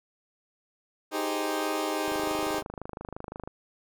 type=chord; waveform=20% pulse; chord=Ab major seventh; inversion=second; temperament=equal; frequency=311.1 / 392 / 415.3 / 523.3 Hz; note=Eb4 / G4 / Ab4 / C5; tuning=0 / 0 / 0 / 0 cents; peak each=-26 / -28 / -31 / -31 dBFS; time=1.11-2.63 s; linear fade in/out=50 ms
type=click train; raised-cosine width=1 ms; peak=-23 dBFS; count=37; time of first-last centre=2.08-3.475 s; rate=25.8 Hz
effects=none